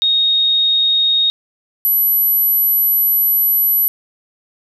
sine tone pair in turn, 3729 / 11807 Hz, A#7 / F#9, 0 / -5 cents, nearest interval octave + minor sixth, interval 1995 cents, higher second, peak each -11 dBFS, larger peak neither, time 0.02-1.3 / 1.85-3.88 s, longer second, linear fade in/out 0 ms, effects none

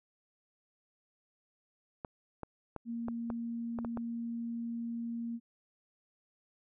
clicks, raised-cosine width 1 ms, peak -25 dBFS, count 8, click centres 2.048 / 2.433 / 2.763 / 3.084 / 3.302 / 3.788 / 3.848 / 3.973 s
sine tone, 233.1 Hz, A#3, in tune, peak -35 dBFS, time 2.85-5.4 s, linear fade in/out 50 ms
effects none

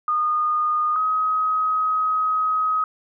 sine tone pair in turn, 1226 / 1264.8 Hz, D#6 / D#6, -26 / +28 cents, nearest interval minor second, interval 54 cents, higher second, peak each -18 dBFS, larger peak neither, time 0.08-0.96 / 0.96-2.84 s, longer second, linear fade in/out 2 ms, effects none

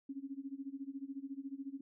sine tone with tremolo, 274.1 Hz, C#4, 19 cents flat, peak -38 dBFS, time 0.09-1.81 s, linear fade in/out 5 ms, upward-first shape sine, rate 14 Hz, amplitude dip 90%, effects none

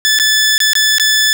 15% pulse tone with dropouts, 1737 Hz, A6, 23 cents flat, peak -3 dBFS, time 0.05-1.33 s, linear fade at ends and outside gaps 0 ms, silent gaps 0.188-0.198 / 0.58-0.603 / 0.733-0.753 / 0.983-0.998 s, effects none

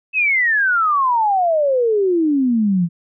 sine exponential sweep, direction down, 2637 to 164.81 Hz, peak -13 dBFS, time 0.13-2.89 s, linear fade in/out 50 ms, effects none

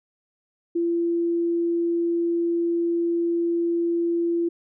sine tone, 340 Hz, F4, 46 cents flat, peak -20 dBFS, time 0.75-4.49 s, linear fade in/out 10 ms, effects none

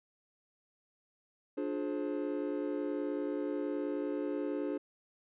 triangle chord, D half-diminished seventh, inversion none, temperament just, 293.7 / 352.4 / 422.9 / 528.6 Hz, D4 / F4 / Ab4 / C5, 0 / +16 / +31 / +18 cents, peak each -34 / -38 / -37 / -39 dBFS, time 1.57-4.78 s, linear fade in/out 10 ms, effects resampled to 8000 Hz

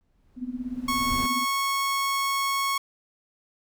brown noise with exponential growth, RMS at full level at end -29 dBFS, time 0.01-1.26 s, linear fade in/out 0 ms, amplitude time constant 270 ms
sine tone with tremolo, 250 Hz, B3, 21 cents sharp, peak -26 dBFS, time 0.36-1.46 s, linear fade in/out 50 ms, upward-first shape sine, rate 17 Hz, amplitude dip 85%
sawtooth tone, 1101 Hz, C#6, 12 cents flat, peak -20 dBFS, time 0.88-2.78 s, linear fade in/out 5 ms
effects none

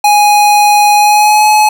square tone with pitch glide, 830 to 850.9 Hz, G#5 to G#5, -1 to +42 cents, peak -5 dBFS, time 0.04-1.69 s, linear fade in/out 5 ms, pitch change +43 cents, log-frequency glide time 0.94-1.48 s, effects 7-bit

